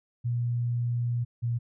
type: tone pair in turn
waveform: sine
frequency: 120 / 118.35 Hz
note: B2 / A#2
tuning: -49 / +27 cents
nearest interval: unison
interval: 24 cents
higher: first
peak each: -25 dBFS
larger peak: neither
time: 0.24-1.25 / 1.42-1.59 s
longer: first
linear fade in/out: 20 ms
effects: none